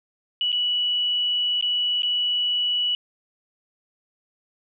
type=tone with dropouts; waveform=sine; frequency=2945 Hz; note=F#7; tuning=9 cents flat; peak=-20 dBFS; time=0.41-2.95 s; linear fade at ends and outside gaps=1 ms; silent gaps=0.519-0.527 / 1.611-1.625 / 2.021-2.032 s; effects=none